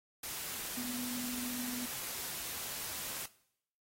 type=tone in noise; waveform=sine; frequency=246.9 Hz; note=B3; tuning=in tune; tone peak=-40 dBFS; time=0.77-1.86 s; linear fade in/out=5 ms; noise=white; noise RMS=-41 dBFS; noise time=0.23-3.26 s; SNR=-2 dB; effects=noise-tail reverb RT60 0.7 s tail -19 dB re dry + AAC 48 kbps